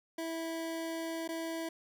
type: tone with dropouts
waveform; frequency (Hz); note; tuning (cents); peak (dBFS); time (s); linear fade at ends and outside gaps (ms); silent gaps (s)
25% pulse; 327.9; E4; -9; -32; 0.18-1.69; 5; 1.278-1.288
effects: none